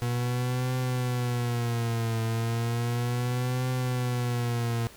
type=tone with vibrato; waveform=40% pulse; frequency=120.1 Hz; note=B2; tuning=48 cents flat; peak=-25 dBFS; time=0.02-4.87 s; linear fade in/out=0 ms; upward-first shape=triangle; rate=0.34 Hz; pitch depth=110 cents each way; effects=pink hiss -50 dBFS RMS until 4.96 s